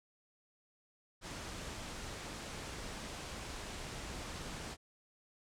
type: low-pass noise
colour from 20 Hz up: pink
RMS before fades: -45 dBFS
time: 1.21-4.77 s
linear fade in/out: 50 ms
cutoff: 8800 Hz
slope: 24 dB/octave
effects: none